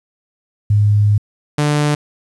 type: tone pair in turn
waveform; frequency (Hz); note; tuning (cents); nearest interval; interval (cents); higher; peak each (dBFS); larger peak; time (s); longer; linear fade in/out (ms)
sine / sawtooth; 103.9 / 148.04; G#2 / D3; +1 / +14; tritone; 613; second; -9; neither; 0.7-1.18 / 1.58-1.95; first; 5
effects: resampled to 24000 Hz + 8-bit